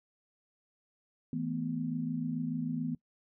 sine chord, E suspended fourth, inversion none, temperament equal with one note detuned, 162.08 / 220 / 246.9 Hz, E3 / A3 / B3, -29 / 0 / 0 cents, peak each -36 / -39 / -34 dBFS, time 1.33-2.95 s, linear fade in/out 2 ms, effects noise-tail reverb RT60 0.1 s tail -22 dB re dry

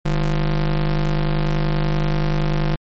square ring-modulated tone, 88.5 Hz, F2, 23 cents sharp, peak -14 dBFS, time 0.05-2.76 s, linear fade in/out 10 ms, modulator 63.3 Hz, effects low-pass 5000 Hz 12 dB/octave + MP3 32 kbps

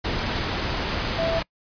sine tone in noise, 659.3 Hz, E5, in tune, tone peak -22 dBFS, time 1.18-1.4 s, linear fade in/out 10 ms, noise pink, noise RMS -26 dBFS, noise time 0.04-1.43 s, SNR +1 dB, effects noise-tail reverb RT60 0.1 s tail -25 dB re dry + resampled to 11025 Hz

